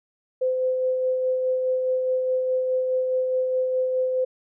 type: tone with tremolo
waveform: sine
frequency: 513 Hz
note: C5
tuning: 34 cents flat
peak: -19 dBFS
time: 0.41-4.25 s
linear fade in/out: 10 ms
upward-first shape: sine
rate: 4.8 Hz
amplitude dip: 30%
effects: none